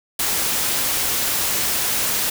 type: noise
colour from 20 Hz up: white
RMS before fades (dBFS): -21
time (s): 0.19-2.3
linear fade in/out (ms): 5
effects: none